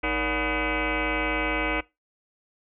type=tone with frequency modulation; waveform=sine; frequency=987.8 Hz; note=B5; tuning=in tune; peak=-23 dBFS; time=0.03-1.81 s; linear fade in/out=10 ms; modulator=260 Hz; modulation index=6.2; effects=noise-tail reverb RT60 0.2 s tail -20 dB re dry